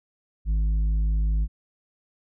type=tone with tanh clipping; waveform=sine; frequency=52.6 Hz; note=G#1; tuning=23 cents sharp; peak=-21 dBFS; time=0.45-1.48 s; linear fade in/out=50 ms; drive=6 dB; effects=none